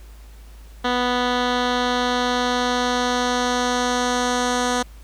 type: tone with low-pass filter sweep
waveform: 10% pulse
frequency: 246.9 Hz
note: B3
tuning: in tune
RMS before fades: -21 dBFS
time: 0.84-4.83 s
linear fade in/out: 10 ms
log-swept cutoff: 3400 to 7200 Hz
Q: 1.5
effects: added 53 Hz sine -39 dBFS peak until 5.03 s + pink hiss -52 dBFS RMS until 5.03 s